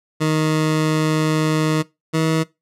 20% pulse tone pair in turn, 156 / 159.92 Hz, D#3 / D#3, +5 / +48 cents, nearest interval unison, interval 43 cents, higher second, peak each -11 dBFS, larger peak neither, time 0.2-1.83 / 2.13-2.44 s, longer first, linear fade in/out 20 ms, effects noise-tail reverb RT60 0.2 s tail -20 dB re dry + low-pass 10000 Hz 12 dB/octave

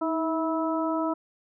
harmonic tone with a mistuned harmonic, 325.7 Hz, E4, 21 cents flat, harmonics 1 / 2 / 3 / 4, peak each -27 / -30 / -32 / -33 dBFS, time 0.01-1.14 s, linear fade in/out 10 ms, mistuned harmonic 1, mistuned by -43 cents, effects none

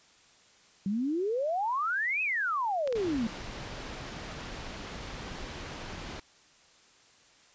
sine exponential two-way sweep, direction up then down, 187.3 to 2611 to 213.7 Hz, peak -27 dBFS, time 0.86-3.27 s, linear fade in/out 2 ms, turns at 2.22 s
clicks, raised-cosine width 0.2 ms, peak -22 dBFS, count 2, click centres 2.875 / 2.926 s
pink low-pass noise, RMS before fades -41 dBFS, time 2.95-6.2 s, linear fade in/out 5 ms, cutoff 5100 Hz, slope 12 dB/octave
effects white hiss -60 dBFS RMS until 7.54 s + resampled to 16000 Hz

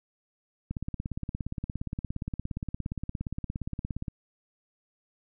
click train, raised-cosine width 5 ms, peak -20 dBFS, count 59, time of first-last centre 0.71-4.082 s, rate 17.2 Hz, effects none

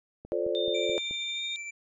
click train, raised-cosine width 2 ms, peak -30 dBFS, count 5, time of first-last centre 0.25-1.11 s, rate 4.65 Hz
sine chord, D minor seventh, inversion first, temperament just, 352.4 / 440.5 / 528.6 / 587.3 Hz, F4 / A4 / C5 / D5, +16 / +2 / +18 / 0 cents, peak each -32 dBFS, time 0.32-0.98 s, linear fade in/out 0 ms
sine tone with pitch glide, 3613 to 3661 Hz, A7 to A#7, +45 to -32 cents, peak -32 dBFS, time 0.55-1.56 s, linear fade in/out 0 ms, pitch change +23 cents, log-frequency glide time 1.32-1.42 s
square tone with tremolo, 2340 Hz, D7, 7 cents flat, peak -36 dBFS, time 0.74-1.71 s, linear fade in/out 10 ms, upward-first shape sine, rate 13 Hz, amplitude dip 30%
effects resampled to 22050 Hz

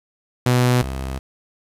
sawtooth tone pair in turn, 124.1 / 66.06 Hz, B2 / C2, +9 / +17 cents, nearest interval major seventh, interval 1092 cents, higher first, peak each -10 / -21 dBFS, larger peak first, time 0.46-0.82 / 0.82-1.19 s, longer second, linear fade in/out 5 ms, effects resampled to 32000 Hz + 7-bit

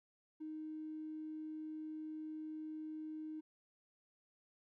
triangle tone, 311.1 Hz, D#4, in tune, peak -39 dBFS, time 0.4-3.41 s, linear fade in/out 20 ms, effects tanh soft clip ceiling -41 dBFS

